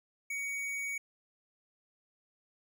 sine tone with tanh clipping, 2245 Hz, C#7, 21 cents sharp, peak -36 dBFS, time 0.3-0.98 s, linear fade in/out 5 ms, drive 15 dB, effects none

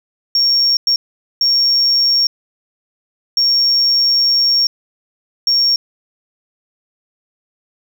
sine tone bursts at uneven times, 5530 Hz, F8, 18 cents flat, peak -9 dBFS, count 5, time 0.35-0.77 / 0.87-0.96 / 1.41-2.27 / 3.37-4.67 / 5.47-5.76 s, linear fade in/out 2 ms, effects tanh soft clip ceiling -6 dBFS + 7-bit

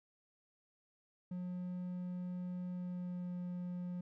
triangle tone with pitch glide, 179.9 to 178.25 Hz, F#3 to F3, -48 to +36 cents, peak -37 dBFS, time 1.31-4.01 s, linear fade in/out 5 ms, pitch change -16 cents, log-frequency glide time 2.65-3.34 s, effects none

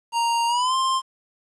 square tone with pitch glide, 932.3 to 1052.5 Hz, A#5 to C6, 0 to +10 cents, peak -20 dBFS, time 0.12-1.02 s, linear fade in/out 50 ms, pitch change +210 cents, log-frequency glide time 0.47-0.75 s, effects resampled to 22050 Hz + 9-bit

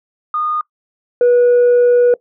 sine tone pair in turn, 1226 / 486.5 Hz, D#6 / B4, -26 / -26 cents, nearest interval octave + major third, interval 1600 cents, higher first, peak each -15 / -5 dBFS, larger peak second, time 0.34-0.61 / 1.21-2.14 s, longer second, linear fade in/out 2 ms, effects noise-tail reverb RT60 0.1 s tail -21 dB re dry + tanh soft clip ceiling -6 dBFS

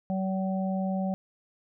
harmonic tone, 190 Hz, F#3, 46 cents sharp, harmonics 1 / 3 / 4, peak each -27 / -35 / -36 dBFS, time 0.1-1.14 s, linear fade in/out 0 ms, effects none

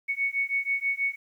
sine beating tone pair, 2217 / 2223.2 Hz, C#7 / C#7, 0 / +4 cents, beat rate 6.2 Hz, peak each -28 dBFS, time 0.08-1.16 s, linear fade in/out 20 ms, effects 10-bit

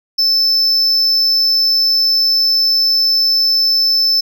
triangle tone, 5274 Hz, E8, in tune, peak -9 dBFS, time 0.18-4.21 s, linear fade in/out 10 ms, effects none

